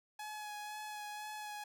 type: tone with vibrato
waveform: sawtooth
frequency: 843 Hz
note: G#5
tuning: 26 cents sharp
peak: -39 dBFS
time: 0.19-1.64 s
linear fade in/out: 5 ms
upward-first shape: sine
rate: 2 Hz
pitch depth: 18 cents each way
effects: none